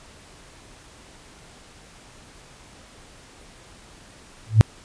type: tone with exponential growth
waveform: sine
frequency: 109.4 Hz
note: A2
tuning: 9 cents flat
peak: -3 dBFS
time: 4.47-4.61 s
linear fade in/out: 0 ms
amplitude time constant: 29 ms
effects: pink hiss -48 dBFS RMS until 4.84 s + resampled to 22050 Hz